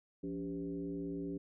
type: tone with frequency modulation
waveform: sine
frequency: 284 Hz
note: C#4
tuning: 42 cents sharp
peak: -37 dBFS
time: 0.23-1.38 s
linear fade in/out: 10 ms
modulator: 110 Hz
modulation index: 1.1
effects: none